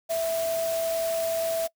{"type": "tone in noise", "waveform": "sine", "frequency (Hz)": 659.3, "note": "E5", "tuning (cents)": 0, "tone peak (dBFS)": -24, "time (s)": [0.09, 1.68], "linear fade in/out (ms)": 20, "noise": "white", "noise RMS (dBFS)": -36, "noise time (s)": [0.09, 1.68], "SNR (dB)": 9, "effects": ["noise-tail reverb RT60 0.1 s tail -24 dB re dry"]}